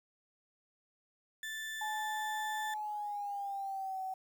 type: tone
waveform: 35% pulse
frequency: 1761 Hz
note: A6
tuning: 1 cent sharp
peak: -37 dBFS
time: 1.43-2.74 s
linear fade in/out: 2 ms
type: tone with pitch glide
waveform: sine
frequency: 856 to 758.2 Hz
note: A5 to F#5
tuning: -48 to +42 cents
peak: -36 dBFS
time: 1.81-4.14 s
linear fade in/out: 5 ms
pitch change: -210 cents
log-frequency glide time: 2.71-4.01 s
effects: 10-bit